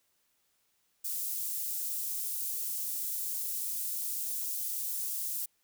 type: high-pass noise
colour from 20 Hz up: white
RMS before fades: -35 dBFS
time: 1.04-5.46 s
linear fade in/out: 10 ms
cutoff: 8800 Hz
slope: 12 dB/octave
effects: white hiss -74 dBFS RMS until 5.63 s